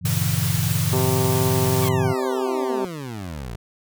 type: chord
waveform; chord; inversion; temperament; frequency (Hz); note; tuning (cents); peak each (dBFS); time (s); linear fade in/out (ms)
sine; G diminished seventh; none; equal with one note detuned; 98 / 116.54 / 140.53 / 164.81; G2 / Bb2 / Db3 / Fb3; 0 / 0 / +24 / 0; -25; 0.01-2.15; 50
type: noise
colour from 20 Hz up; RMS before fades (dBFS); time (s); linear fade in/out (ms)
white; -28; 0.05-1.89; 5
type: harmonic tone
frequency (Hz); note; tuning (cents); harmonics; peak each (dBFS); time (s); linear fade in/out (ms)
129.6; C3; -16; 2 / 3 / 4 / 5 / 6 / 7 / 8 / 9; -29 / -23 / -34 / -33 / -36 / -31 / -39 / -37; 0.93-2.85; 0
type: exponential sweep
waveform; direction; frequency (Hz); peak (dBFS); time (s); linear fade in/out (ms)
20% pulse; down; 1174.7 to 52.9; -25; 1.82-3.56; 5
effects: none